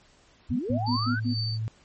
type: linear sweep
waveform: sine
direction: up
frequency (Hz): 45.63 to 1568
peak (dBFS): -29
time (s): 0.49-1.2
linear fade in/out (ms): 10
type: tone bursts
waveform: sine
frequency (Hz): 245.8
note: B3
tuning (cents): -8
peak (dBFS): -24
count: 5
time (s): 0.5-1.344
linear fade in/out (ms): 20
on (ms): 100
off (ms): 86
type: tone with pitch glide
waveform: sine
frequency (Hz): 110 to 110.64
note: A2 to A2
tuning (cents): 0 to +10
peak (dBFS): -27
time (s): 0.7-1.68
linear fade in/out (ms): 0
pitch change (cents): +10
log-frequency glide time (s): 0.84-1.29
type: tone with tremolo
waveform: sine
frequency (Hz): 4568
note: D8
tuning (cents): -49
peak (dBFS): -29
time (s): 0.86-1.58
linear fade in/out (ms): 10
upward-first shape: sine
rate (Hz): 2.2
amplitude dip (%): 100
effects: pink hiss -59 dBFS RMS until 1.84 s + MP3 32 kbps